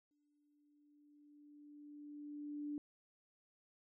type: tone with exponential growth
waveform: sine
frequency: 293.7 Hz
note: D4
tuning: in tune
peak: -39 dBFS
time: 0.11-2.78 s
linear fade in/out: 1 ms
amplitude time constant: 580 ms
effects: none